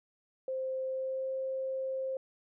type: tone with pitch glide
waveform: sine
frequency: 523.3 to 528.2 Hz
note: C5 to C5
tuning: 0 to +16 cents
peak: -32 dBFS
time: 0.48-2.17 s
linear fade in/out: 2 ms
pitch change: +16 cents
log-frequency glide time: 0.84-1.32 s
effects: none